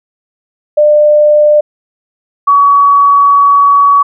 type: tone pair in turn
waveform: sine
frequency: 598 / 1131 Hz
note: D5 / C#6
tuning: +31 / +34 cents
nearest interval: major seventh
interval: 1103 cents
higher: second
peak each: -3 dBFS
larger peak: neither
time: 0.77-1.61 / 2.47-4.03 s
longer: second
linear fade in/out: 10 ms
effects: none